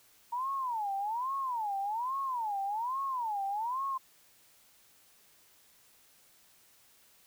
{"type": "tone with vibrato", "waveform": "sine", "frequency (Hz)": 927, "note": "A#5", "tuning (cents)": -10, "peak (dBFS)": -31, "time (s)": [0.32, 3.98], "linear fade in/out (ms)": 10, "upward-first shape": "sine", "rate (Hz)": 1.2, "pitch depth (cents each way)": 290, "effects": ["white hiss -63 dBFS RMS until 7.26 s"]}